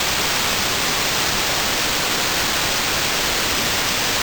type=noise with sample-and-hold; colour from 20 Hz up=blue; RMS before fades=-20 dBFS; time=0-4.22 s; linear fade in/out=2 ms; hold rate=11025 Hz; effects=none